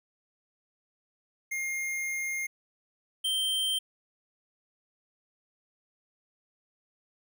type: tone pair in turn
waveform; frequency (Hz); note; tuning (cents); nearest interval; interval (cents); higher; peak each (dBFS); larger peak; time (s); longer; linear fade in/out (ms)
square; 2126 / 3136; C7 / G7; +27 / 0; perfect fifth; 673; second; -31 / -27; second; 1.51-2.47 / 3.24-3.79; first; 10
effects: none